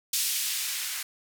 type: noise with band-pass filter sweep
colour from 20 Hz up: violet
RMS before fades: -30 dBFS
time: 0.13-1.03 s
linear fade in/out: 5 ms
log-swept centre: 3700 to 1500 Hz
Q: 0.91
effects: none